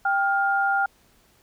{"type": "tone pair together", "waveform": "sine", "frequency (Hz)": [789, 1408.8], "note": ["G5", "F6"], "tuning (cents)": [11, 15], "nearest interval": "minor seventh", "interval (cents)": 1004, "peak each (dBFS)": -22, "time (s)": [0.05, 0.86], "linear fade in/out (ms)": 5, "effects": ["pink hiss -60 dBFS RMS until 1.42 s"]}